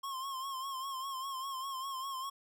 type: tone with vibrato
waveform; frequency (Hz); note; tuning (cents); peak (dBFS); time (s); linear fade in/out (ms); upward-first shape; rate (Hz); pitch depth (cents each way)
square; 1070; C6; +38; -38; 0.03-2.3; 10; sine; 5; 60
effects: none